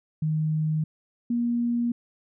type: tone pair in turn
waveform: sine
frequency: 155.56 / 237.7 Hz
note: D#3 / A#3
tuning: 0 / +34 cents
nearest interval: perfect fifth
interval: 734 cents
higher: second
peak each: -22 dBFS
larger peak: neither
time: 0.22-0.84 / 1.3-1.92 s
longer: neither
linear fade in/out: 5 ms
effects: none